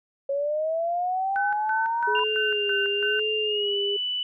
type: linear sweep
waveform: sine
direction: up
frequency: 548 to 992 Hz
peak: -23 dBFS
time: 0.29-2.24 s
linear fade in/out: 5 ms
type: tone with tremolo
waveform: sine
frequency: 1518 Hz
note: F#6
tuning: 44 cents sharp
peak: -25 dBFS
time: 1.36-3.2 s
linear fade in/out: 0 ms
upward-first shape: square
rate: 3 Hz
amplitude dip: 80%
type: tone with vibrato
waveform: sine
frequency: 416.6 Hz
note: G#4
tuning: 5 cents sharp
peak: -26 dBFS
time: 2.07-3.97 s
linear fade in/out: 10 ms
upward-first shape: sine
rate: 1 Hz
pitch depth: 61 cents each way
type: tone with pitch glide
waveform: sine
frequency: 2794 to 2977 Hz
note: F7 to F#7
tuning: 0 to +10 cents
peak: -25 dBFS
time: 2.15-4.23 s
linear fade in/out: 2 ms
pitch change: +110 cents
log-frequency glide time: 3.43-3.77 s
effects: none